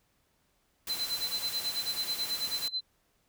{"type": "noise", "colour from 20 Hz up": "white", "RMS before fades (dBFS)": -39, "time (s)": [0.87, 2.68], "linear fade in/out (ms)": 2}
{"type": "tone with tremolo", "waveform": "sine", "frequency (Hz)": 4060, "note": "B7", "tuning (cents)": 47, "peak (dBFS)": -28, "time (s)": [0.89, 2.81], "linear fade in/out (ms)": 10, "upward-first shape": "sine", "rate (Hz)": 9.2, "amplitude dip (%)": 90}
{"effects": ["pink hiss -72 dBFS RMS until 3.28 s"]}